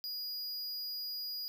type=tone; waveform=square; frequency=4890 Hz; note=D#8; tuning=31 cents flat; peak=-38 dBFS; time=0.04-1.48 s; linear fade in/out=0 ms; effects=none